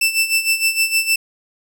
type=tone with tremolo; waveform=sawtooth; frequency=2661 Hz; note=E7; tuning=16 cents sharp; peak=-9 dBFS; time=0.01-1.16 s; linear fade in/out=5 ms; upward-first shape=sine; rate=6.5 Hz; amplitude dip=75%; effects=none